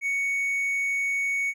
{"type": "tone", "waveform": "triangle", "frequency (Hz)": 2227, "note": "C#7", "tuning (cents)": 7, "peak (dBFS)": -22, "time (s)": [0.01, 1.54], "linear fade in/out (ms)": 50, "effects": []}